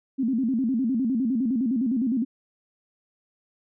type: tone with vibrato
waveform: sine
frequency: 245.2 Hz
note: B3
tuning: 12 cents flat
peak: -21 dBFS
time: 0.18-2.25 s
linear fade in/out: 20 ms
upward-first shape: square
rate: 9.8 Hz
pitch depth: 150 cents each way
effects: none